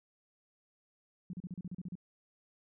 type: tone bursts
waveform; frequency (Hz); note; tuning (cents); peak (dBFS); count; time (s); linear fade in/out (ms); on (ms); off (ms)
sine; 179.4; F3; +47; -38; 10; 1.3-1.954; 2; 33; 36
effects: none